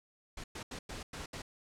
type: noise bursts at uneven times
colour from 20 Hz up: pink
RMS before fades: -43 dBFS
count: 6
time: 0.37-0.44 / 0.55-0.63 / 0.71-0.79 / 0.89-1.03 / 1.13-1.26 / 1.33-1.42 s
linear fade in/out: 5 ms
effects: low-pass 8000 Hz 12 dB/octave